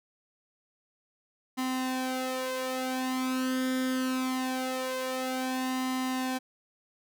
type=tone with flanger; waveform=sawtooth; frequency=258.2 Hz; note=C4; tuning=23 cents flat; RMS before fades=-31 dBFS; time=1.57-6.39 s; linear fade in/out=20 ms; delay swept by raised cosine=1 to 3.3 ms; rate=0.23 Hz; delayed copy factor=+0.75; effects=none